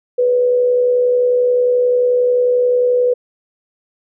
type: tone with amplitude modulation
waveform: sine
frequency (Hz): 493.9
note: B4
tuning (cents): 0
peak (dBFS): -9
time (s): 0.18-3.14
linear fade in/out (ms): 10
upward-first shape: sine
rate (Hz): 71.3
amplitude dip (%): 35
effects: none